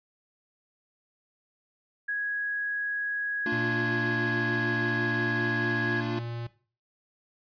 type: tone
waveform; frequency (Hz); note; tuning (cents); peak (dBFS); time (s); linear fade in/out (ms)
sine; 1661.2; G#6; 0; -27; 2.08-6.01; 10
type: chord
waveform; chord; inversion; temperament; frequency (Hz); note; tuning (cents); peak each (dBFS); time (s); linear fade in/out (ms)
square; Bb major; none; equal with one note detuned; 227.1 / 293.7 / 349.2; Bb3 / D4 / F4; -45 / 0 / 0; -34 / -34 / -34; 3.46-6.19; 2
type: tone with pitch glide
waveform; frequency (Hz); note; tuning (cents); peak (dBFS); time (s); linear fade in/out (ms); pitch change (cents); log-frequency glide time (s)
square; 118.7 to 117.74; A#2 to A#2; +32 to +18; -34; 3.52-6.47; 5; -14; 4.35-5.66
effects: noise-tail reverb RT60 0.4 s tail -17 dB re dry + resampled to 11025 Hz